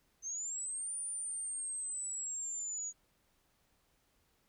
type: linear two-way sweep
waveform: sine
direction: up then down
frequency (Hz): 6180 to 9397 to 6710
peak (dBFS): -37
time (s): 0.22-2.93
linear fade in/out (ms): 50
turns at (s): 0.98
effects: pink hiss -74 dBFS RMS until 4.48 s